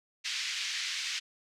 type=band-pass noise; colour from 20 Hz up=pink; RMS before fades=-35 dBFS; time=0.24-1.2 s; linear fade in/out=20 ms; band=2000 to 6100 Hz; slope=24 dB/octave; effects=none